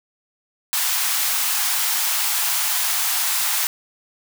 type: high-pass noise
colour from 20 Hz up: white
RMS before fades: -21 dBFS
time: 0.73-3.67 s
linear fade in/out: 0 ms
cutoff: 720 Hz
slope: 48 dB/octave
effects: none